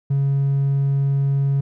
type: tone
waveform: triangle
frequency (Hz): 138.59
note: C#3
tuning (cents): 0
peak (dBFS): -13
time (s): 0.1-1.61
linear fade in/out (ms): 10
effects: tanh soft clip ceiling -11 dBFS